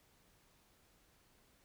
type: silence
effects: pink hiss -70 dBFS RMS until 1.64 s